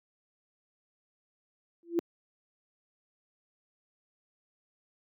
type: tone with exponential growth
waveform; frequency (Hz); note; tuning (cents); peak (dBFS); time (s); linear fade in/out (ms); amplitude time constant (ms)
sine; 340; F4; -46; -20; 1.83-1.99; 0; 33
effects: high-pass 200 Hz 12 dB/octave